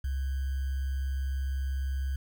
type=tone with sample-and-hold; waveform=sine; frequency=67 Hz; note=C2; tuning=42 cents sharp; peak=-28 dBFS; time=0.04-2.16 s; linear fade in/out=5 ms; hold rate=1575 Hz; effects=none